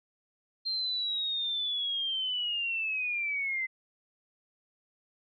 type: linear sweep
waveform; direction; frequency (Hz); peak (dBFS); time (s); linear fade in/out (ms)
sine; down; 4186 to 2042; -29; 0.65-3.67; 20
effects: none